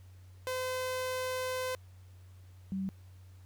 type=tone pair in turn; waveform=sawtooth / sine; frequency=512 / 191.78 Hz; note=C5 / G3; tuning=-38 / -38 cents; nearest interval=octave + perfect fourth; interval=1700 cents; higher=first; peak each=-29 / -32 dBFS; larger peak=first; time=0.47-1.75 / 2.72-2.89 s; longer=first; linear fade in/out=0 ms; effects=added 92 Hz sine -51 dBFS peak until 3.45 s + pink hiss -67 dBFS RMS until 3.45 s